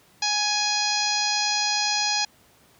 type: harmonic tone with a mistuned harmonic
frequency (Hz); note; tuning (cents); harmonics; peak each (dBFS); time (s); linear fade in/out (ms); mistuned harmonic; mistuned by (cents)
830.6; G#5; 0; 1 / 2 / 3 / 4 / 5 / 6 / 7 / 8; -28 / -33 / -30 / -33 / -28 / -27 / -32 / -32; 0.22-2.25; 5; 2; +17
effects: pink hiss -57 dBFS RMS until 2.79 s + high-pass 80 Hz 12 dB/octave